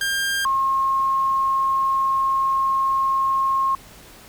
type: tone pair in turn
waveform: sawtooth / sine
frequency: 1600 / 1075.5 Hz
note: G6 / C6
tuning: +35 / +47 cents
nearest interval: perfect fifth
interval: 688 cents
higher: first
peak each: -17 dBFS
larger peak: neither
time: 0.01-0.45 / 0.45-3.75 s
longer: second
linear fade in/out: 2 ms
effects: pink hiss -45 dBFS RMS until 4.28 s